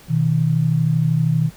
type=tone pair together; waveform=sine; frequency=126.6 / 159.38 Hz; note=B2 / D#3; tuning=+43 / +42 cents; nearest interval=major third; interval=399 cents; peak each=-19 / -16 dBFS; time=0.08-1.51 s; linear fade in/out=50 ms; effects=pink hiss -46 dBFS RMS until 1.56 s